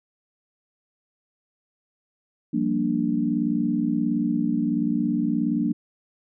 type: chord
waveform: sine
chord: G minor seventh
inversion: third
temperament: equal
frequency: 174.61 / 196 / 233.1 / 293.7 Hz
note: F3 / G3 / Bb3 / D4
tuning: 0 / 0 / 0 / 0 cents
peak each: -29 / -29 / -24 / -25 dBFS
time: 2.53-5.73 s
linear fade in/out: 10 ms
effects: none